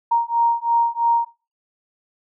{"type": "beating tone pair", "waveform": "sine", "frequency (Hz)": [932.3, 935.3], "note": ["A#5", "A#5"], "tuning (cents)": [0, 6], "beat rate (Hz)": 3, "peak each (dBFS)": -19, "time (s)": [0.11, 1.25], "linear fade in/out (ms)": 10, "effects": ["noise-tail reverb RT60 0.3 s tail -18 dB re dry"]}